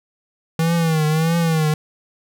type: tone with vibrato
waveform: square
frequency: 161 Hz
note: E3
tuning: 41 cents flat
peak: -16 dBFS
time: 0.59-1.74 s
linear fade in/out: 2 ms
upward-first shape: triangle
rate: 1.6 Hz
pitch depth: 100 cents each way
effects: none